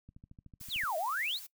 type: click train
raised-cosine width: 5 ms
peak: -39 dBFS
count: 11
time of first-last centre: 0.09-0.836 s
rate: 13.4 Hz
type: noise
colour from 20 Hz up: blue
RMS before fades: -47 dBFS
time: 0.6-1.47 s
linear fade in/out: 10 ms
type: exponential two-way sweep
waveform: sine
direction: down then up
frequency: 4699 to 601 to 4699 Hz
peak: -31 dBFS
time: 0.69-1.4 s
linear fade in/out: 50 ms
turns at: 0.97 s
effects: noise-tail reverb RT60 0.1 s tail -21 dB re dry